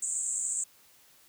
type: band-pass noise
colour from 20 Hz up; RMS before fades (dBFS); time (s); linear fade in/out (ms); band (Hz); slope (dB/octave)
white; -32; 0.02-0.64; 5; 7200 to 8300; 96
effects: white hiss -60 dBFS RMS until 1.28 s